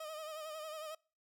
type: tone with vibrato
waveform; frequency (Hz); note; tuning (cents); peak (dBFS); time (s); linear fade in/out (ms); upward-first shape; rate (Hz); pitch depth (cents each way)
30% pulse; 622.3; D#5; 0; -40; 0-0.95; 5; sine; 11; 52
effects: noise-tail reverb RT60 0.4 s tail -26 dB re dry